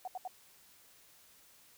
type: tone bursts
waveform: sine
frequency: 740 Hz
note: F#5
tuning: in tune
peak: -37 dBFS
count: 3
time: 0.05-0.276 s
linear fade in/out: 2 ms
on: 26 ms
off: 74 ms
effects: white hiss -62 dBFS RMS until 1.77 s